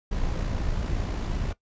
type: noise with amplitude modulation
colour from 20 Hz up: brown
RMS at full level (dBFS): -26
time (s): 0.11-1.53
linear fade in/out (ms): 10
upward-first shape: sine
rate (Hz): 57.4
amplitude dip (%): 40
effects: noise-tail reverb RT60 0.1 s tail -17 dB re dry + resampled to 16000 Hz